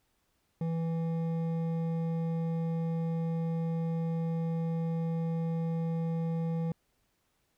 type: tone with hard clipping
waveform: sine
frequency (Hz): 164.81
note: E3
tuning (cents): 0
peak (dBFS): -31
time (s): 0.61-6.72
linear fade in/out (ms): 2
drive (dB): 9
effects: pink hiss -75 dBFS RMS until 7.57 s